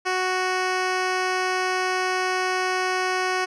10% pulse tone with low-pass filter, 370 Hz, F#4, in tune, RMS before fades -24 dBFS, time 0.05-3.46 s, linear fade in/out 20 ms, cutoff 5900 Hz, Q 0.82, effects none

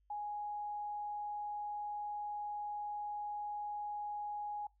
sine tone, 830.6 Hz, G#5, in tune, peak -38 dBFS, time 0.1-4.67 s, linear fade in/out 5 ms, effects noise-tail reverb RT60 0.2 s tail -21 dB re dry + added 50 Hz sine -70 dBFS peak until 4.8 s

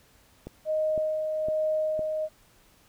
click train, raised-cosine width 2 ms, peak -24 dBFS, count 4, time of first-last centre 0.47-1.993 s, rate 1.97 Hz
sine tone with tremolo, 622 Hz, D#5, 1 cent flat, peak -23 dBFS, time 0.65-2.29 s, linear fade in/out 50 ms, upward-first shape sine, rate 1.2 Hz, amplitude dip 35%
effects pink hiss -60 dBFS RMS until 2.88 s

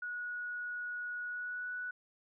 sine tone with pitch glide, 1459 to 1478.5 Hz, F#6 to F#6, -25 to -2 cents, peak -37 dBFS, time 0.02-1.91 s, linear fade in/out 5 ms, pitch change +23 cents, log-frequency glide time 1.21-1.72 s, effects none

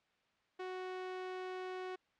sawtooth tone, 370 Hz, F#4, in tune, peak -37 dBFS, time 0.59-1.96 s, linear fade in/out 10 ms, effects white hiss -75 dBFS RMS until 2.19 s + low-pass 3000 Hz 12 dB/octave

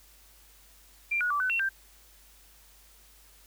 sine tone with pitch steps, 2375 / 1456 / 1161 / 1510 / 2721 / 1574 Hz, D7 / F#6 / D6 / F#6 / F7 / G6, +19 / -28 / -20 / +35 / -46 / +7 cents, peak -25 dBFS, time 1.11-1.692 s, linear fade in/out 10 ms, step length 97 ms, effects added 50 Hz sine -59 dBFS peak until 3.46 s + white hiss -58 dBFS RMS until 3.46 s

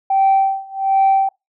sine tone with tremolo, 777 Hz, G5, 16 cents flat, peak -8 dBFS, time 0.1-1.29 s, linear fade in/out 5 ms, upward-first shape sine, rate 1.3 Hz, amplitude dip 95%, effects noise-tail reverb RT60 0.2 s tail -25 dB re dry + tanh soft clip ceiling -7 dBFS

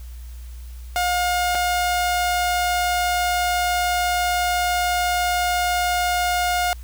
sawtooth tone with dropouts, 714 Hz, F5, 38 cents sharp, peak -15 dBFS, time 0.96-6.73 s, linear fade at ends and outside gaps 0 ms, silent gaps 1.549-1.553 s, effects added 60 Hz sine -33 dBFS peak until 6.83 s + white hiss -51 dBFS RMS until 6.83 s

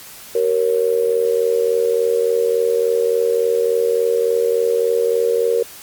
sine tone with amplitude modulation, 466.2 Hz, A#4, in tune, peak -10 dBFS, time 0.35-5.63 s, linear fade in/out 5 ms, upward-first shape sine, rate 83.5 Hz, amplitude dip 85%, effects white hiss -38 dBFS RMS until 5.82 s + Opus 48 kbps

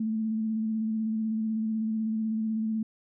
sine tone with vibrato, 220 Hz, A3, in tune, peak -26 dBFS, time 0-2.83 s, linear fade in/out 5 ms, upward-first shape square, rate 16 Hz, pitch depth 20 cents each way, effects none

